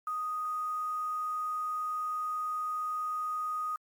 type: tone with quantisation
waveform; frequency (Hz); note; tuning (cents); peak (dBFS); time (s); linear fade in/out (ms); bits
sine; 1244.5; D#6; 0; -31; 0.07-3.76; 2; 9
effects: Opus 48 kbps